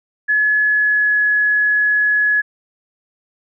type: tone with pitch glide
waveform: sine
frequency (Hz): 1703 to 1692.2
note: G#6 to G#6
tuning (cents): +43 to +32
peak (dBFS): -12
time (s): 0.28-2.42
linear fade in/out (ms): 20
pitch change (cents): -11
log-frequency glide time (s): 0.61-1.19
effects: none